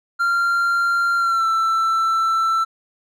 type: tone with pitch glide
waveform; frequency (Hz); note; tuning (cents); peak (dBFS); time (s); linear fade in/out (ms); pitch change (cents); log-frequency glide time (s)
triangle; 1385 to 1333.2; F6 to E6; -15 to +19; -14; 0.19-2.65; 20; -66; 1.17-1.46
effects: none